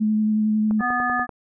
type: tone with vibrato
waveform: sine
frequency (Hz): 214.7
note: A3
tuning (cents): -42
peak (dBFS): -17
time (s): 0-0.82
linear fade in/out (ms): 20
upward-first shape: sine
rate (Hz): 11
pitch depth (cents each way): 13
type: click train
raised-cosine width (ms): 1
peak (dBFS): -20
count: 7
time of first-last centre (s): 0.71-1.293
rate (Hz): 10.3
type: harmonic tone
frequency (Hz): 246.1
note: B3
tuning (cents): -6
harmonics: 1 / 3 / 5 / 7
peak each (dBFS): -29 / -25 / -24 / -24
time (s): 0.79-1.27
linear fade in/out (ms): 50
effects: none